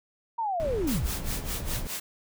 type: linear sweep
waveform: sine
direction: down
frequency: 950 to 34.65 Hz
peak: -26 dBFS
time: 0.38-1.07 s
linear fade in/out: 10 ms
type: noise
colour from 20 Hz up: brown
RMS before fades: -33 dBFS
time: 0.6-1.87 s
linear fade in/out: 0 ms
type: noise with tremolo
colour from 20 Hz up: white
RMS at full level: -33 dBFS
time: 0.87-2 s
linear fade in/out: 5 ms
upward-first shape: sine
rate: 4.9 Hz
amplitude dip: 90%
effects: none